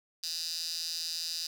15% pulse tone with high-pass filter, 164.81 Hz, E3, in tune, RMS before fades -36 dBFS, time 0.23-1.47 s, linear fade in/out 5 ms, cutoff 4700 Hz, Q 6.1, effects none

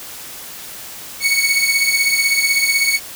sawtooth beating tone pair, 2217 / 2233 Hz, C#7 / C#7, 0 / +12 cents, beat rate 16 Hz, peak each -12 / -15 dBFS, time 1.2-3 s, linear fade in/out 50 ms, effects white hiss -33 dBFS RMS until 3.15 s

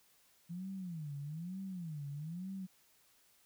sine tone with vibrato, 165.5 Hz, E3, 7 cents sharp, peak -40 dBFS, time 0.49-2.67 s, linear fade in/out 20 ms, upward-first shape sine, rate 1.1 Hz, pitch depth 270 cents each way, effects white hiss -69 dBFS RMS until 3.45 s

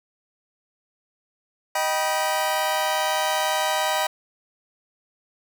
sawtooth chord, Eb augmented, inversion none, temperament just, 622.3 / 777.8 / 972.3 Hz, Eb5 / G5 / B5, 0 / -14 / -27 cents, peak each -22 dBFS, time 1.75-4.07 s, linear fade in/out 5 ms, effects none

